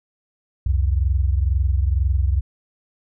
sine tone pair together, 65.22 / 87.31 Hz, C2 / F2, -5 / 0 cents, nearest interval perfect fourth, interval 505 cents, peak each -17 / -21 dBFS, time 0.66-2.41 s, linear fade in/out 5 ms, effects none

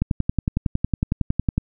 click train, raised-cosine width 5 ms, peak -7 dBFS, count 18, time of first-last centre 0.02-1.58 s, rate 10.9 Hz, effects none

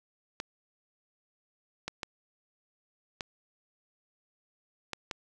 clicks, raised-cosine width 0.2 ms, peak -17 dBFS, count 6, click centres 0.401 / 1.88 / 2.032 / 3.208 / 4.933 / 5.112 s, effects none

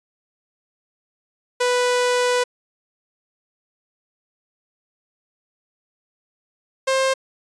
sawtooth tone pair in turn, 493.9 / 530.4 Hz, B4 / C5, 0 / +23 cents, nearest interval minor second, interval 123 cents, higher second, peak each -13 dBFS, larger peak neither, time 1.6-2.44 / 6.87-7.14 s, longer first, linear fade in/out 10 ms, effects resampled to 22050 Hz

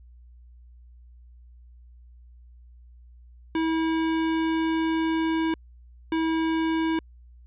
square tone pair in turn, 323.2 / 323.2 Hz, E4 / E4, -34 / -34 cents, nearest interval unison, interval 0 cents, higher neither, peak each -23 dBFS, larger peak neither, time 3.55-5.54 / 6.12-6.99 s, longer first, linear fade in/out 2 ms, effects added 60 Hz sine -47 dBFS peak until 7.46 s + resampled to 8000 Hz

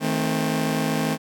sawtooth chord, A diminished, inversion second, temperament just, 158.4 / 220 / 264 Hz, Eb3 / A3 / C4, +31 / 0 / +16 cents, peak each -22 dBFS, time 0-1.18 s, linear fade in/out 50 ms, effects none

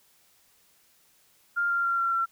sine tone with pitch steps, 1400 / 1388.7 / 1377.5 / 1366.4 / 1355.4 Hz, F6 / F6 / F6 / F6 / E6, +4 / -10 / -24 / -38 / +48 cents, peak -23 dBFS, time 1.56-2.26 s, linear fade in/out 20 ms, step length 140 ms, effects white hiss -63 dBFS RMS until 2.31 s

